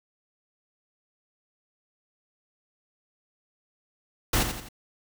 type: noise with echo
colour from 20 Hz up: pink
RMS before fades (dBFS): -23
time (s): 4.33-4.43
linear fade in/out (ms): 5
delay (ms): 86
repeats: 3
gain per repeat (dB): -7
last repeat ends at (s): 4.688
effects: none